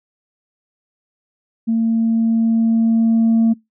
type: tone with level ramp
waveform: sine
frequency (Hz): 226.8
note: A#3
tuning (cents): -47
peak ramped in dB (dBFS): -13 to -8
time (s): 1.67-3.54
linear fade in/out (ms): 20
effects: noise-tail reverb RT60 0.2 s tail -26 dB re dry + tanh soft clip ceiling -9 dBFS